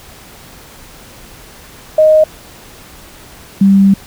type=tone pair in turn; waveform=sine; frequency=622.3 / 196.01 Hz; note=D#5 / G3; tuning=0 / 0 cents; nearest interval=octave + minor sixth; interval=2000 cents; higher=first; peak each=-4 dBFS; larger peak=neither; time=1.98-2.24 / 3.61-3.94 s; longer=second; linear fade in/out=5 ms; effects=pink hiss -37 dBFS RMS until 4.06 s